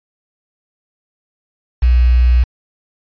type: tone with quantisation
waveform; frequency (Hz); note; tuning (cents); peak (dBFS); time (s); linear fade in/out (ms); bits
sine; 61.3; B1; -12; -7; 1.82-2.44; 10; 5
effects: resampled to 11025 Hz